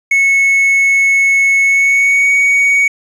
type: tone with pitch glide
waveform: triangle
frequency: 2199 to 2241 Hz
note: C#7 to C#7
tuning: -14 to +18 cents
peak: -6 dBFS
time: 0.11-2.88 s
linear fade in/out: 5 ms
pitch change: +32 cents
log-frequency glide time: 1.64-2.31 s
effects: resampled to 24000 Hz + 7-bit